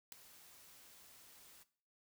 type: noise with ADSR envelope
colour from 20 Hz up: white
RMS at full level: -43 dBFS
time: 0.12-1.64 s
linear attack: 3 ms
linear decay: 4 ms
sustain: -18 dB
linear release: 19 ms
effects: noise-tail reverb RT60 0.5 s tail -17 dB re dry